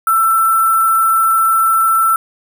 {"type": "tone with sample-and-hold", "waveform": "sine", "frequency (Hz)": 1336, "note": "E6", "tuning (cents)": 23, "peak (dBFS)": -9, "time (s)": [0.07, 2.16], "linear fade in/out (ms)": 2, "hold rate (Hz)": 11025, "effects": []}